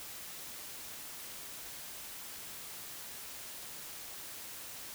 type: silence
effects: white hiss -46 dBFS RMS until 4.94 s